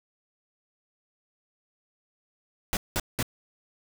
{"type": "noise bursts", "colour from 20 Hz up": "pink", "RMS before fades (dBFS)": -27, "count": 3, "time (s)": [2.73, 3.227], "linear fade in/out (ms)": 0, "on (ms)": 39, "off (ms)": 190, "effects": []}